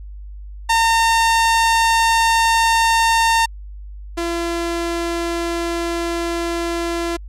sawtooth tone pair in turn, 911 / 340 Hz, A#5 / F4, -40 / -46 cents, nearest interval octave + perfect fourth, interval 1706 cents, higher first, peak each -9 / -16 dBFS, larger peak first, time 0.69-3.46 / 4.17-7.17 s, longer second, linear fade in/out 10 ms, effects added 50 Hz sine -31 dBFS peak until 7.28 s + low-pass 10000 Hz 12 dB/octave

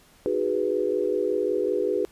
sine chord, G# minor seventh, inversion second, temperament equal, 311.1 / 370 / 415.3 / 493.9 Hz, D#4 / F#4 / G#4 / B4, 0 / 0 / 0 / 0 cents, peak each -32 / -27 / -26 / -27 dBFS, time 0.26-2.05 s, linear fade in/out 0 ms, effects pink hiss -56 dBFS RMS until 2.11 s + resampled to 32000 Hz

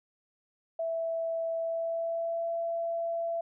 sine tone with pitch glide, 659.3 to 671.6 Hz, E5 to E5, 0 to +32 cents, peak -29 dBFS, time 0.79-3.41 s, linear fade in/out 5 ms, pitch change +32 cents, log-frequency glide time 1.57-2.52 s, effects none

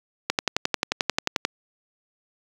click train, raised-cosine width 0.2 ms, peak -3 dBFS, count 14, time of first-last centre 0.3-1.45 s, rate 11.3 Hz, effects high-pass 150 Hz 12 dB/octave + 7-bit

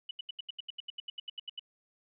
sine tone bursts, 2965 Hz, F#7, 3 cents sharp, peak -36 dBFS, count 16, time 0.09-1.595 s, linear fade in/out 5 ms, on 20 ms, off 79 ms, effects none

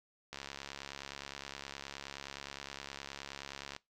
click train, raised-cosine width 0.2 ms, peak -25 dBFS, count 240, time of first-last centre 0.33-3.764 s, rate 69.6 Hz, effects noise-tail reverb RT60 0.2 s tail -22 dB re dry

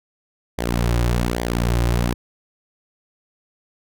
sawtooth tone with flanger, 59.2 Hz, A#1, 27 cents sharp, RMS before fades -20 dBFS, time 0.58-2.14 s, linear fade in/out 5 ms, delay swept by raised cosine 0.73 to 4.53 ms, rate 1.2 Hz, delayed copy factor -0.7, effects none

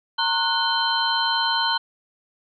sine tone cluster, 917 / 1077 / 1472 / 3099 / 4112 Hz, A#5 / C6 / F#6 / G7 / C8, -29 / +50 / -9 / -21 / -31 cents, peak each -24 / -30 / -26 / -25 / -26 dBFS, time 0.18-1.78 s, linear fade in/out 10 ms, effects none

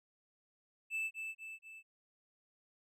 triangle tone with echo, 2637 Hz, E7, in tune, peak -33 dBFS, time 0.9-1.11 s, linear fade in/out 50 ms, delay 240 ms, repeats 3, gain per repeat -5 dB, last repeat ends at 1.83 s, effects none

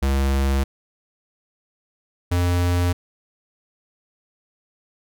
square tone pair in turn, 68 / 88.25 Hz, C#2 / F2, -33 / +19 cents, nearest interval perfect fourth, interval 452 cents, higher second, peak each -18 dBFS, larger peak neither, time 0.02-0.64 / 2.31-2.93 s, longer neither, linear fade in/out 10 ms, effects none

